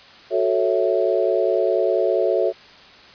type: chord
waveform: sine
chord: F# minor seventh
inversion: none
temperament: equal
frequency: 370 / 440 / 554.4 / 659.3 Hz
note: F#4 / A4 / C#5 / E5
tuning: 0 / 0 / 0 / 0 cents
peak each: -22 dBFS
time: 0.3-2.53 s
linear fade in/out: 50 ms
effects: white hiss -45 dBFS RMS until 3.14 s + resampled to 11025 Hz